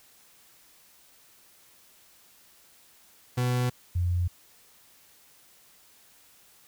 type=tone pair in turn; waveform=40% pulse / sine; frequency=124.3 / 88.09 Hz; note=B2 / F2; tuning=+12 / +15 cents; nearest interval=tritone; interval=597 cents; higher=first; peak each=-23 dBFS; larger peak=neither; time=3.37-3.7 / 3.95-4.28 s; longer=neither; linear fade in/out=10 ms; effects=white hiss -58 dBFS RMS until 6.67 s